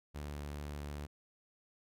sawtooth tone with vibrato, 73 Hz, D2, 10 cents flat, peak -37 dBFS, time 0.14-1.07 s, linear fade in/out 20 ms, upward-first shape triangle, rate 2.5 Hz, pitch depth 8 cents each way, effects none

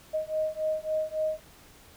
sine beating tone pair, 622.3 / 625.9 Hz, D#5 / D#5, 0 / +10 cents, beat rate 3.6 Hz, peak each -30 dBFS, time 0.13-1.4 s, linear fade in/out 20 ms, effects pink hiss -54 dBFS RMS until 1.96 s

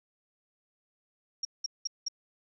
sine tone bursts, 5588 Hz, F8, in tune, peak -29 dBFS, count 4, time 1.43-2.084 s, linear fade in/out 5 ms, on 21 ms, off 190 ms, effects none

